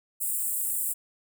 pink high-pass noise, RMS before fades -29 dBFS, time 0.2-0.94 s, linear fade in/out 20 ms, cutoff 7700 Hz, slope 96 dB/octave, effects none

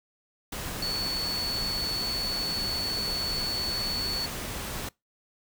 sine tone in noise, 4435 Hz, C#8, in tune, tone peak -28 dBFS, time 0.82-4.26 s, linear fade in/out 5 ms, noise pink, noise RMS -35 dBFS, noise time 0.52-4.89 s, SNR +4 dB, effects noise-tail reverb RT60 0.2 s tail -24 dB re dry

